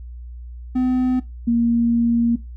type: tone pair in turn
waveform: triangle / sine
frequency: 254.2 / 234.1 Hz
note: C4 / A#3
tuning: -50 / +8 cents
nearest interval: minor second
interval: 142 cents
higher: first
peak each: -14 dBFS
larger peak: neither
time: 0.75-1.2 / 1.47-2.36 s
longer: second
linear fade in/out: 10 ms
effects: noise-tail reverb RT60 0.2 s tail -17 dB re dry + added 60 Hz sine -32 dBFS peak until 2.56 s